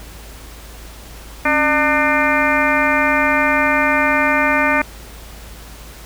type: harmonic tone with a mistuned harmonic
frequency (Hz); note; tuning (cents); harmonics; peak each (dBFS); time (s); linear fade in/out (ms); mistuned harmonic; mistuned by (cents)
300; D4; +37; 1 / 2 / 3 / 4 / 5 / 6 / 7 / 8; -21 / -21 / -21 / -21 / -21 / -21 / -21 / -21; 1.45-4.82; 5; 1; -150
effects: added 54 Hz sine -36 dBFS peak until 6.05 s + pink hiss -39 dBFS RMS until 6.05 s